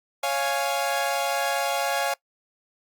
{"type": "chord", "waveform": "sawtooth", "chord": "Db major", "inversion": "none", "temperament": "equal", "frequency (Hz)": [554.4, 698.5, 830.6], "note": ["Db5", "F5", "Ab5"], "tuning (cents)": [0, 0, 0], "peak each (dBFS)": -24, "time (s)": [0.23, 2.14], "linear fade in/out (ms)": 5, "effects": ["noise-tail reverb RT60 0.1 s tail -23 dB re dry", "Opus 48 kbps"]}